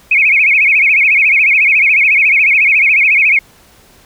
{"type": "tone with vibrato", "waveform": "sine", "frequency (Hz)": 2349, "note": "D7", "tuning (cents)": 0, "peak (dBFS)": -6, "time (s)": [0.11, 3.39], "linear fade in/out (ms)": 5, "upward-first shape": "sine", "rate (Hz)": 14, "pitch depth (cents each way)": 170, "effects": ["pink hiss -45 dBFS RMS until 4.05 s"]}